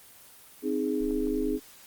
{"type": "chord", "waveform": "sine", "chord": "Ab major", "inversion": "first", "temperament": "equal", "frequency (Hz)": [261.6, 311.1, 415.3], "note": ["C4", "Eb4", "Ab4"], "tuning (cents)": [0, 0, 0], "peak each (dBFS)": -30, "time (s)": [0.62, 1.6], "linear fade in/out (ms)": 50}
{"type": "tone", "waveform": "sine", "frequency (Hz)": 25.05, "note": "G0", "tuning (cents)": 38, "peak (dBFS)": -36, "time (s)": [1, 1.57], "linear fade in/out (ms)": 20}
{"type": "clicks", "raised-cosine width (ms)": 1, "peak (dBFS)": -36, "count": 2, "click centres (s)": [1.109, 1.271]}
{"effects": ["white hiss -52 dBFS RMS until 1.86 s", "Opus 24 kbps"]}